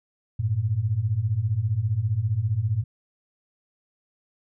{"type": "beating tone pair", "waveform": "sine", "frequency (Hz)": [98, 113], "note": ["G2", "A2"], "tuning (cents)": [0, 47], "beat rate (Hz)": 15, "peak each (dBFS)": [-26, -23], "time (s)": [0.39, 2.84], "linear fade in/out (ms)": 10, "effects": []}